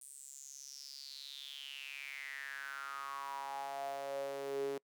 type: tone with high-pass filter sweep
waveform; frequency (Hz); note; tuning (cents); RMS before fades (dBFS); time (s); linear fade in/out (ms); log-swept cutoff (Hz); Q
sawtooth; 138.59; C#3; 0; -44; 0.01-4.78; 5; 9100 to 370; 7.9
effects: noise-tail reverb RT60 0.1 s tail -26 dB re dry